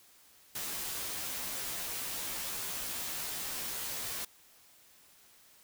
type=noise with comb filter; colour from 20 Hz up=white; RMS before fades=-38 dBFS; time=0.55-4.25 s; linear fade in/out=5 ms; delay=14 ms; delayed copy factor=-0.85; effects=white hiss -61 dBFS RMS until 5.63 s